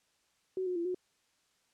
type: tone with pitch steps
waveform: sine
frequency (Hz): 374.6 / 362.2 / 340.8 / 364.1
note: F#4 / F#4 / F4 / F#4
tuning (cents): +21 / -37 / -42 / -28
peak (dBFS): -31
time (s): 0.57-0.946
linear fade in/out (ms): 2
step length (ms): 94
effects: white hiss -73 dBFS RMS until 1.73 s + low-pass 8000 Hz 12 dB/octave